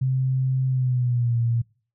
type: tone with pitch glide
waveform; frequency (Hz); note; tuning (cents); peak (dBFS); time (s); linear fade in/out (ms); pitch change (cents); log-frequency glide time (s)
sine; 130.81 to 117.21; C3 to A#2; 0 to +10; -19; 0.01-1.62; 10; -190; 0.68-1.38
effects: noise-tail reverb RT60 0.4 s tail -24 dB re dry